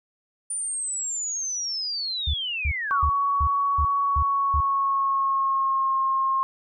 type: linear sweep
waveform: sine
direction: down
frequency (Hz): 9320 to 1117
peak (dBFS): -26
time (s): 0.5-3.05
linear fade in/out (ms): 5
type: tone bursts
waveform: sine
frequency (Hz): 73.1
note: D2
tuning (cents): -7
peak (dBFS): -21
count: 7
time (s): 2.27-4.606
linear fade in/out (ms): 5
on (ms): 68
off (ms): 310
type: tone with pitch glide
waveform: sine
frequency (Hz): 1121 to 1070.4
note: C#6 to C6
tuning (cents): +19 to +39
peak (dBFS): -20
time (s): 2.91-6.43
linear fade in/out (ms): 0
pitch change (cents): -80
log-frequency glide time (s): 4.01-5.98
effects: none